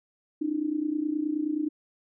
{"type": "tone with amplitude modulation", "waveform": "sine", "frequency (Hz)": 303.4, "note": "D#4", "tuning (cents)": -44, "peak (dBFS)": -22, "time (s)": [0.41, 1.69], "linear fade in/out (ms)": 10, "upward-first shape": "sine", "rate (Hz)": 29.5, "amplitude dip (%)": 80, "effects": []}